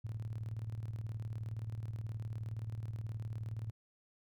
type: tone with tremolo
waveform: sine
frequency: 110 Hz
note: A2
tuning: in tune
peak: -36 dBFS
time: 0.04-3.71 s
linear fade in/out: 10 ms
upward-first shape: square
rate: 19 Hz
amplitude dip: 60%
effects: none